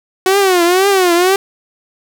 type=tone with vibrato; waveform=sawtooth; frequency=370 Hz; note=F#4; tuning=in tune; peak=-5 dBFS; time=0.26-1.36 s; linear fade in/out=2 ms; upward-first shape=triangle; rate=2 Hz; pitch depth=160 cents each way; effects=7-bit